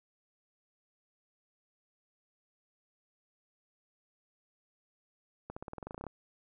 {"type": "accelerating click train", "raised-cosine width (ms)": 1, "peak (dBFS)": -27, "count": 14, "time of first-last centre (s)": [5.5, 6.067], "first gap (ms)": 65, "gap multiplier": 0.93, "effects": []}